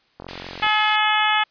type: click train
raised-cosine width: 1 ms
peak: -21 dBFS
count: 22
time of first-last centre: 0.2-0.666 s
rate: 45.1 Hz
type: high-pass noise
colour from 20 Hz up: pink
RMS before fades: -36 dBFS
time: 0.28-0.96 s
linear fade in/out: 5 ms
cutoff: 1600 Hz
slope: 24 dB/octave
type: harmonic tone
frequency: 426.7 Hz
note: G#4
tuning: 47 cents sharp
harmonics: 2 / 3 / 4 / 5 / 6 / 7 / 8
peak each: -21 / -23 / -24 / -25 / -26 / -26 / -27 dBFS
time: 0.62-1.44 s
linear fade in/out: 10 ms
effects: white hiss -61 dBFS RMS until 1.5 s + resampled to 11025 Hz